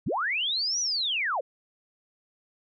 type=linear two-way sweep; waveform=sine; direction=up then down; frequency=74.3 to 6000 to 451.4 Hz; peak=-25 dBFS; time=0.06-1.41 s; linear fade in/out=10 ms; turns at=0.8 s; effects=none